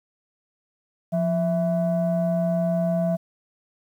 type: tone pair together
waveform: sine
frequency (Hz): 174.61 / 659.2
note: F3 / E5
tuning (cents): 0 / 0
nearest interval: octave + major seventh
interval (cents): 2300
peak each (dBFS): -21 / -22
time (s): 1.12-3.17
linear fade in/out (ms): 20
effects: tanh soft clip ceiling -15 dBFS + 9-bit